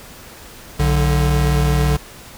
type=tone pair together; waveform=square; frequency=61.67 / 146.83 Hz; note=B1 / D3; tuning=-2 / 0 cents; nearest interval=octave + minor third; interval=1502 cents; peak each=-17 dBFS; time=0.79-1.97 s; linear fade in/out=10 ms; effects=pink hiss -39 dBFS RMS until 2.37 s